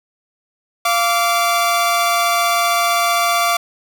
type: tone pair together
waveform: sawtooth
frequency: 692.9 / 1160 Hz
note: F5 / D6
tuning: -14 / -22 cents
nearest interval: major sixth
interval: 892 cents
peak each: -13 dBFS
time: 0.85-3.57 s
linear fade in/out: 5 ms
effects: none